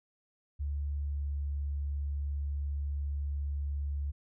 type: tone with pitch glide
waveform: sine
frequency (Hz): 71.9 to 71.4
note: D2 to D2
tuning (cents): -36 to -48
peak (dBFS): -31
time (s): 0.59-4.12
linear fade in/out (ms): 20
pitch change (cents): -12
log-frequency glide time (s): 1.03-1.28
effects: none